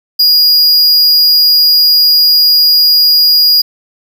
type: tone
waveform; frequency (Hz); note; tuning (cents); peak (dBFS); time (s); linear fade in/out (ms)
square; 4871; D#8; -38; -5; 0.19-3.62; 10
effects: 7-bit